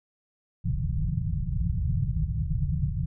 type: low-pass noise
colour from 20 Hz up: white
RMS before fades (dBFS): -27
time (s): 0.64-3.06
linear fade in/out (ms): 10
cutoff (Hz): 170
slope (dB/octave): 96
effects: none